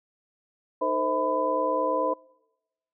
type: tone cluster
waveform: sine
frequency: 309.3 / 450.5 / 520 / 645 / 1002 Hz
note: D#4 / A4 / C5 / E5 / B5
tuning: -10 / +41 / -11 / -38 / +25 cents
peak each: -33 / -33 / -27 / -31 / -27 dBFS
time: 0.81-2.14 s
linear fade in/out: 10 ms
effects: noise-tail reverb RT60 1.0 s tail -26 dB re dry